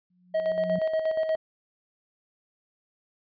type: tone with exponential growth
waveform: sine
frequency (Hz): 180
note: F#3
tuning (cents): -47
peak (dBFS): -26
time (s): 0.1-0.79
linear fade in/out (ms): 5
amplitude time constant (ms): 150
type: tone with tremolo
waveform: triangle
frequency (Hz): 636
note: D#5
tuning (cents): +38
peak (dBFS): -20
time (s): 0.34-1.36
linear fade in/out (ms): 10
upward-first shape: square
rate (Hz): 8.4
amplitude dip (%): 50
effects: resampled to 11025 Hz